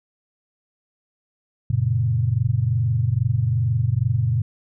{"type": "chord", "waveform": "sine", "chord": "F# major", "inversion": "none", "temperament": "equal with one note detuned", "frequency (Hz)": [92.5, 116.2, 138.59], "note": ["F#2", "A#2", "C#3"], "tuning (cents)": [0, -5, 0], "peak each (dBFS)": [-25, -19, -24], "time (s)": [1.7, 4.42], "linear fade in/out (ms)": 5, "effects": []}